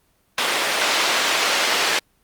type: band-pass noise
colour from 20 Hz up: white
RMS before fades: -20 dBFS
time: 0.38-1.99 s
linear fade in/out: 2 ms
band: 390 to 3800 Hz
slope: 12 dB/octave
effects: pink hiss -63 dBFS RMS until 2.23 s + Opus 24 kbps